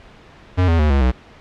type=tone with pitch steps; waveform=square; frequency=91 / 82.97 / 75.64 / 68.97 / 62.88 Hz; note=F#2 / E2 / D#2 / C#2 / B1; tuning=-28 / +12 / -48 / -8 / +32 cents; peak=-13 dBFS; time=0.57-1.12 s; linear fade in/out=20 ms; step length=110 ms; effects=pink hiss -44 dBFS RMS until 1.4 s + low-pass 3000 Hz 12 dB/octave